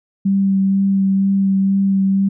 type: tone with vibrato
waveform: sine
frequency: 194.7 Hz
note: G3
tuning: 12 cents flat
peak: -12 dBFS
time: 0.25-2.29 s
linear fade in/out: 10 ms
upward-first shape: sine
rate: 2.1 Hz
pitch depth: 13 cents each way
effects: none